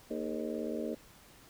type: harmonic tone with a mistuned harmonic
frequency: 77.1 Hz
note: D#2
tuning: 15 cents flat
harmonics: 3 / 4 / 5 / 6 / 7 / 8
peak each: -39 / -40 / -41 / -42 / -42 / -43 dBFS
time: 0.1-0.95 s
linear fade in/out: 10 ms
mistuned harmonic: 5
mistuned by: +90 cents
effects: pink hiss -58 dBFS RMS until 1.49 s